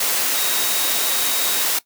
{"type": "tone in noise", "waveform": "sine", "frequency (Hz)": 3778, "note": "A#7", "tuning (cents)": 22, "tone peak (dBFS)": -29, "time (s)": [0.34, 1.63], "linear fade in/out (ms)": 5, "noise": "white", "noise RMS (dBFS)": -20, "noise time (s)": [0, 1.79], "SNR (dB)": -12, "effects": ["noise-tail reverb RT60 0.1 s tail -18 dB re dry", "high-pass 300 Hz 12 dB/octave"]}